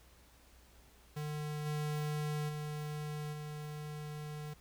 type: tone with level steps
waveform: square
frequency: 150.2 Hz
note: D3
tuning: 39 cents sharp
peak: -38 / -35 / -39 / -42 dBFS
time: 1.16-4.54 s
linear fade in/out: 10 ms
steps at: 1.65 / 2.48 / 3.32 s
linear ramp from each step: 20 ms
effects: added 60 Hz sine -63 dBFS peak until 4.6 s + pink hiss -64 dBFS RMS until 4.6 s